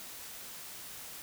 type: silence
effects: white hiss -46 dBFS RMS until 1.22 s